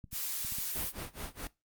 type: clicks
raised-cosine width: 5 ms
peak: -34 dBFS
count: 5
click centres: 0.042 / 0.13 / 0.448 / 0.522 / 0.585 s
type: noise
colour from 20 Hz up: blue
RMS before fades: -36 dBFS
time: 0.11-0.93 s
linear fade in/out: 50 ms
type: noise with tremolo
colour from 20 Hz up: pink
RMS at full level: -39 dBFS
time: 0.75-1.47 s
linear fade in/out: 0 ms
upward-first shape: sine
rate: 4.7 Hz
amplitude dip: 95%
effects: noise-tail reverb RT60 0.2 s tail -19 dB re dry + Opus 48 kbps